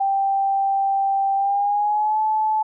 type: tone with pitch glide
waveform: sine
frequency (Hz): 785 to 866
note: G5 to A5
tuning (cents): +2 to -28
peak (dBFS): -17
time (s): 0-2.63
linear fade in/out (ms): 10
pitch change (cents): +170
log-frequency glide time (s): 1.36-2.2
effects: none